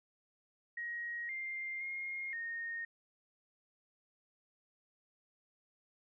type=tone with pitch steps; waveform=sine; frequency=1889 / 2103 / 2136 / 1849 Hz; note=A#6 / C7 / C7 / A#6; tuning=+22 / +8 / +35 / -15 cents; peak=-38 dBFS; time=0.77-2.85 s; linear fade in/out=5 ms; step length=520 ms; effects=none